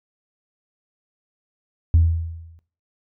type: tone with exponential decay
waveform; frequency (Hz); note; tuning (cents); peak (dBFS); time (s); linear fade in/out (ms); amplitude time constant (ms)
sine; 82.6; E2; +4; -8; 1.94-2.59; 0; 140
effects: noise-tail reverb RT60 0.4 s tail -17 dB re dry + tanh soft clip ceiling -7 dBFS